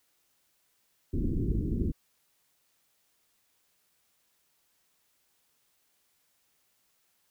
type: low-pass noise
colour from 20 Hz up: pink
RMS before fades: -29 dBFS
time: 1.13-1.92 s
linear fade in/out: 10 ms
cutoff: 370 Hz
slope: 48 dB/octave
effects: white hiss -72 dBFS RMS until 7.3 s